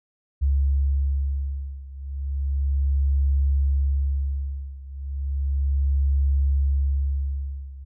sine beating tone pair, 69 / 69.34 Hz, C#2 / C#2, -7 / +1 cents, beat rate 0.34 Hz, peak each -22 / -24 dBFS, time 0.41-7.85 s, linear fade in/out 20 ms, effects none

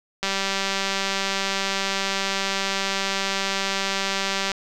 click train, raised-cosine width 0.2 ms, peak -7 dBFS, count 837, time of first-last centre 0.23-4.517 s, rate 195 Hz, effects none

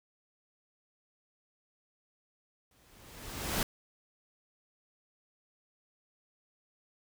pink noise with exponential growth, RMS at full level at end -29 dBFS, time 2.71-3.63 s, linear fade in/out 2 ms, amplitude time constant 200 ms, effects none

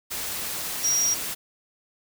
sine tone in noise, 5690 Hz, F8, 31 cents sharp, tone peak -20 dBFS, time 0.83-1.15 s, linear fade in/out 20 ms, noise white, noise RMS -31 dBFS, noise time 0.1-1.35 s, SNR +8 dB, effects none

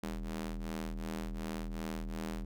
sawtooth ring-modulated tone, 80.9 Hz, E2, 32 cents flat, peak -30 dBFS, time 0.03-2.45 s, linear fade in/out 5 ms, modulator 120 Hz, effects none

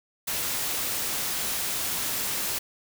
white noise, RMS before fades -29 dBFS, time 0.27-2.59 s, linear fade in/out 10 ms, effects none

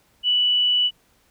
sine tone, 2960 Hz, F#7, in tune, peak -16 dBFS, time 0.23-0.91 s, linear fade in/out 50 ms, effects pink hiss -61 dBFS RMS until 1.3 s

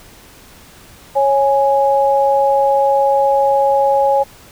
sine tone pair together, 550.6 / 830.6 Hz, C#5 / G#5, -12 / 0 cents, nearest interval perfect fifth, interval 712 cents, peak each -13 dBFS, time 1.15-4.24 s, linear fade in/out 20 ms, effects pink hiss -42 dBFS RMS until 4.51 s

